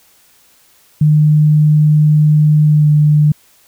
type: tone with pitch glide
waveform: sine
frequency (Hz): 151.7 to 149.87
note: D#3 to D3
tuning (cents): -44 to +35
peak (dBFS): -6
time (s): 1.01-3.32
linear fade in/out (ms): 5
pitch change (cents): -21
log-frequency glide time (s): 2.65-2.9
effects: white hiss -50 dBFS RMS until 3.67 s